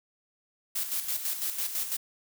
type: noise with tremolo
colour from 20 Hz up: blue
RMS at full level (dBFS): -30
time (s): 0.75-1.97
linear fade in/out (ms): 10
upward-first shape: square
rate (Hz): 6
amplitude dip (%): 55
effects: none